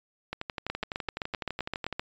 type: two click trains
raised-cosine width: 0.3 ms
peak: -15 / -17 dBFS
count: 11 / 20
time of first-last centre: 0.7-1.995 / 0.33-1.927 s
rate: 7.72 / 11.9 Hz
effects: resampled to 16000 Hz